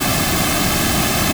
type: noise with comb filter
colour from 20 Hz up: pink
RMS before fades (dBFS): -17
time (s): 0-1.33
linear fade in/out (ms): 20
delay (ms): 2.1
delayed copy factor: -0.65
effects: none